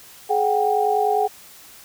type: tone cluster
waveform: sine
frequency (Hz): 423.1 / 741 / 791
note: G#4 / F#5 / G5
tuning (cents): +32 / +2 / +15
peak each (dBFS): -21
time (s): 0.29-1.28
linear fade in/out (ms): 20
effects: white hiss -45 dBFS RMS until 1.84 s